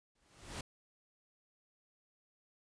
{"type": "noise with exponential growth", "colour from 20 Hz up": "pink", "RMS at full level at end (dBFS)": -40, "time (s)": [0.15, 0.61], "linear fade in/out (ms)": 5, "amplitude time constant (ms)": 100, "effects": ["resampled to 22050 Hz"]}